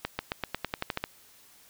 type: accelerating click train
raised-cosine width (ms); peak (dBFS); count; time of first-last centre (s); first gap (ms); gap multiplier
0.3; -13; 11; 0.05-1.04; 140; 0.92
effects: white hiss -57 dBFS RMS until 1.69 s